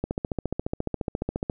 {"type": "click train", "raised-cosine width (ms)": 2, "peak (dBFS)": -13, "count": 22, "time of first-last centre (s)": [0.04, 1.498], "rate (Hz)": 14.4, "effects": []}